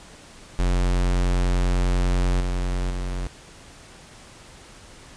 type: tone with level steps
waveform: square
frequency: 45.05 Hz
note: F#1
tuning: 45 cents flat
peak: -19 / -23 / -26 dBFS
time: 0.59-3.27 s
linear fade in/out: 0 ms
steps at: 2.4 / 2.9 s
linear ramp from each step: 10 ms
effects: pink hiss -46 dBFS RMS until 5.16 s + resampled to 22050 Hz